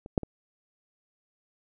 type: clicks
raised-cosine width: 2 ms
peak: -28 / -9 / -22 dBFS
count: 3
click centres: 0.061 / 0.178 / 0.233 s
effects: none